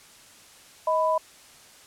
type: tone pair together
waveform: sine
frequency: 631 / 994.4 Hz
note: D#5 / B5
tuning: +24 / +12 cents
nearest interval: minor sixth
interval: 788 cents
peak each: -23 dBFS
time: 0.87-1.18 s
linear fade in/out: 5 ms
effects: white hiss -51 dBFS RMS until 1.86 s + low-pass 10000 Hz 12 dB/octave